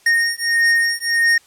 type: beating tone pair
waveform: square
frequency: 1850 / 1851.6 Hz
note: A#6 / A#6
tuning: -14 / -12 cents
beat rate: 1.6 Hz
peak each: -18 dBFS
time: 0.06-1.38 s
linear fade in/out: 5 ms
effects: white hiss -52 dBFS RMS until 1.46 s + low-pass 10000 Hz 12 dB/octave